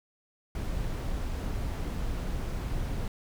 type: noise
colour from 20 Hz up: brown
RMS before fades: -32 dBFS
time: 0.55-3.08 s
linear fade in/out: 2 ms
effects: none